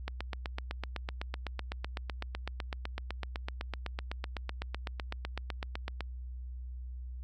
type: click train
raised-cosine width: 0.3 ms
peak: -20 dBFS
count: 48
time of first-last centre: 0.08-6.007 s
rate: 7.93 Hz
effects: added 62 Hz sine -39 dBFS peak until 7.23 s